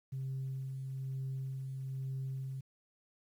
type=tone with tremolo; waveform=sine; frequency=133.2 Hz; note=C3; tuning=31 cents sharp; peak=-34 dBFS; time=0.12-2.61 s; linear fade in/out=10 ms; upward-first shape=sine; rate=1.1 Hz; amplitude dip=35%; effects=tanh soft clip ceiling -33 dBFS + 11-bit